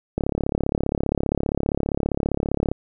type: click train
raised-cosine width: 2 ms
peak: -8 dBFS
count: 90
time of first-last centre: 0.18-2.716 s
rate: 35.1 Hz
effects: none